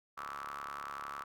sawtooth ring-modulated tone, 70.8 Hz, C#2, 37 cents sharp, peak -34 dBFS, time 0.17-1.24 s, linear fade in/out 10 ms, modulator 1220 Hz, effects none

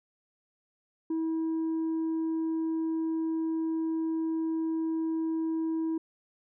sine tone with tanh clipping, 323.2 Hz, E4, 34 cents flat, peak -28 dBFS, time 1.1-5.98 s, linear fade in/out 5 ms, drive 2 dB, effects none

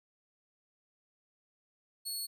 20% pulse tone, 4371 Hz, C#8, 25 cents flat, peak -30 dBFS, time 2.05-2.27 s, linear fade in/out 20 ms, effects none

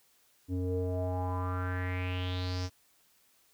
square tone with low-pass filter sweep, 91.1 Hz, F#2, 26 cents flat, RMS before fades -33 dBFS, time 0.48-2.7 s, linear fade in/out 50 ms, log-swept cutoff 320 to 5800 Hz, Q 5.3, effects white hiss -67 dBFS RMS until 3.53 s

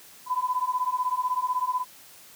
sine beating tone pair, 997 / 1013 Hz, B5 / B5, +16 / +44 cents, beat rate 16 Hz, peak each -27 dBFS, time 0.26-1.85 s, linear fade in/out 50 ms, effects white hiss -50 dBFS RMS until 2.35 s + high-pass 80 Hz 12 dB/octave

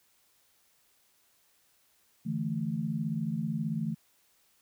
sine chord, D suspended second, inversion none, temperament just, 146.83 / 165.19 / 220.2 Hz, D3 / E3 / A3, 0 / +4 / +2 cents, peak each -36 / -33 / -33 dBFS, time 2.25-3.95 s, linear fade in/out 20 ms, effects white hiss -68 dBFS RMS until 4.61 s

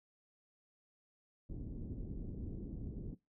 pink low-pass noise, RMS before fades -44 dBFS, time 1.49-3.15 s, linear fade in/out 10 ms, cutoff 340 Hz, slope 24 dB/octave, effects noise-tail reverb RT60 0.2 s tail -19 dB re dry

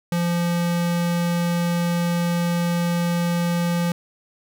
square tone, 172.5 Hz, F3, 21 cents flat, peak -20 dBFS, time 0.12-3.92 s, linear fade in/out 2 ms, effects none

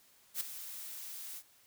blue noise with ADSR envelope, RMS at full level -33 dBFS, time 0.34-1.43 s, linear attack 68 ms, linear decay 5 ms, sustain -12 dB, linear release 59 ms, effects white hiss -65 dBFS RMS until 1.66 s

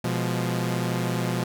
sawtooth chord, F diminished, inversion second, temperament equal, 123.47 / 174.61 / 207.7 Hz, Cb3 / F3 / Ab3, 0 / 0 / 0 cents, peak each -23 / -24 / -29 dBFS, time 0.04-1.44 s, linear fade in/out 5 ms, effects none

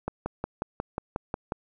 click train, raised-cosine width 1 ms, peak -15 dBFS, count 9, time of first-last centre 0.08-1.521 s, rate 5.55 Hz, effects none

